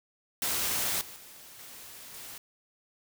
white noise with level steps, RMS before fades -30 / -46 / -50 / -47 / -44 dBFS, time 0.42-2.38 s, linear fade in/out 2 ms, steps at 1.01 / 1.16 / 1.59 / 2.14 s, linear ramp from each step 2 ms, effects none

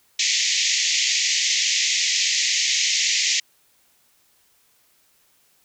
white band-pass noise, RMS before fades -21 dBFS, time 0.19-3.4 s, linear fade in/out 5 ms, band 1900 to 7100 Hz, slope 96 dB/octave, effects white hiss -61 dBFS RMS until 5.64 s

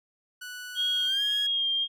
sawtooth tone with pitch glide, 1480 to 1680.5 Hz, F#6 to G#6, 0 to +20 cents, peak -34 dBFS, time 0.41-1.47 s, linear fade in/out 10 ms, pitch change +220 cents, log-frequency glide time 1.06-1.22 s
sine tone with vibrato, 3236 Hz, G#7, 46 cents flat, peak -24 dBFS, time 0.75-1.88 s, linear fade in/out 50 ms, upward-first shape sine, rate 1.8 Hz, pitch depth 23 cents each way
effects none

